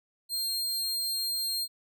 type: tone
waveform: sawtooth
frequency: 4201 Hz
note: C8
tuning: 6 cents sharp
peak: -26 dBFS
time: 0.29-1.68 s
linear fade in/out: 50 ms
effects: none